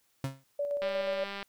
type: tone with exponential decay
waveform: 35% pulse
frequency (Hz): 135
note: C#3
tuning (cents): -45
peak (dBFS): -26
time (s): 0.24-0.44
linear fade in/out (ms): 2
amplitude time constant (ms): 42
type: tone with tremolo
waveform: sine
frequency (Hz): 575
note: D5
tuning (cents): -37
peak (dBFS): -28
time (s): 0.59-1.24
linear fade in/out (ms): 5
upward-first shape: square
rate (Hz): 8.3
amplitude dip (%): 35
type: click train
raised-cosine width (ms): 0.3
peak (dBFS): -23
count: 122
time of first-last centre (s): 0.82-1.428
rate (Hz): 199
effects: white hiss -71 dBFS RMS until 1.48 s